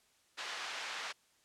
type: band-pass noise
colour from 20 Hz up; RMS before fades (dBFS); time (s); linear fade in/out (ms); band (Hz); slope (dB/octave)
pink; -42; 0.37-1.13; 20; 1100 to 4700; 12
effects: white hiss -70 dBFS RMS until 1.44 s + low-pass 9000 Hz 12 dB/octave